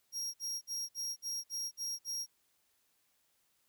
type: tone bursts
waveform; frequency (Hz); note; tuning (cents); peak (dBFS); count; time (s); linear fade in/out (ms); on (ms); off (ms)
40% pulse; 5610; F8; +7; -35; 8; 0.12-2.265; 50; 220; 55
effects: white hiss -75 dBFS RMS until 3.68 s